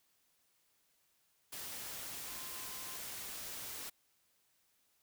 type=tone in noise; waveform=sine; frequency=1041 Hz; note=C6; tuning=9 cents flat; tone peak=-56 dBFS; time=2.27-2.97 s; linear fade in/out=10 ms; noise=white; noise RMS=-45 dBFS; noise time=1.52-3.9 s; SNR=-14 dB; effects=white hiss -75 dBFS RMS until 5.02 s